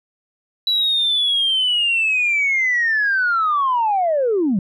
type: linear sweep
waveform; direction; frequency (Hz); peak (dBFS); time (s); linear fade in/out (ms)
sine; down; 3951 to 174.61; -14; 0.67-4.59; 2
effects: tanh soft clip ceiling -11 dBFS